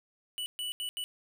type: tone bursts at uneven times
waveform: square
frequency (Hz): 2960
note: F#7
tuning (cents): 0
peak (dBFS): -34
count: 4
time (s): 0.38-0.46 / 0.59-0.72 / 0.8-0.89 / 0.97-1.04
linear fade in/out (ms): 0
effects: 12-bit